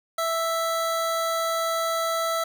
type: tone pair together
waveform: square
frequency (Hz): 659.3 / 1318.6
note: E5 / E6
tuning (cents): 0 / 0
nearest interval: octave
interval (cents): 1200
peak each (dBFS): -27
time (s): 0.18-2.44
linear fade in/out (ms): 5
effects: none